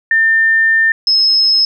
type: tone pair in turn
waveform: sine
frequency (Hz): 1800 / 5177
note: A6 / E8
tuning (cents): +39 / -32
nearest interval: octave + tritone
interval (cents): 1829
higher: second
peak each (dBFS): -8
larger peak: neither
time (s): 0.11-0.92 / 1.07-1.65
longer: first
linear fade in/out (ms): 2
effects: none